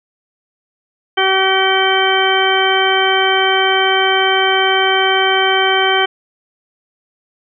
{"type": "harmonic tone with a mistuned harmonic", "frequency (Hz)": 382.1, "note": "G4", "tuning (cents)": -44, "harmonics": [1, 2, 3, 4, 5, 6, 8], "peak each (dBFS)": [-17, -17, -21, -18, -23, -21, -17], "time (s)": [1.17, 6.06], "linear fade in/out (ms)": 10, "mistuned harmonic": 8, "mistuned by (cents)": 25, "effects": []}